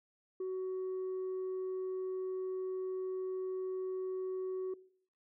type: tone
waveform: sine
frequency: 373.9 Hz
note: F#4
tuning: 18 cents sharp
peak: -33 dBFS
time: 0.4-4.74 s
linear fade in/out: 5 ms
effects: noise-tail reverb RT60 0.6 s tail -21 dB re dry + tanh soft clip ceiling -34 dBFS